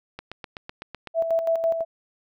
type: click train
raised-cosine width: 0.3 ms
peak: -19 dBFS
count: 8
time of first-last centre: 0.19-1.073 s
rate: 7.93 Hz
type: tone with tremolo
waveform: sine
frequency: 659.3 Hz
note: E5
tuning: in tune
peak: -18 dBFS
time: 1.14-1.85 s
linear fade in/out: 50 ms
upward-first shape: square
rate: 6 Hz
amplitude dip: 55%
effects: none